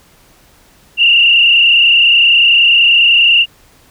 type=tone with frequency modulation; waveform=sine; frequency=2794 Hz; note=F7; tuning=in tune; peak=-5 dBFS; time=0.97-3.46 s; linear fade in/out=50 ms; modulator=30.3 Hz; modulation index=2.9; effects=pink hiss -47 dBFS RMS until 3.9 s